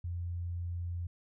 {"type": "tone", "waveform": "sine", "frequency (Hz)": 86.9, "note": "F2", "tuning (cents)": -8, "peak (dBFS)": -34, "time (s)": [0.04, 1.07], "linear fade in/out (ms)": 5, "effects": []}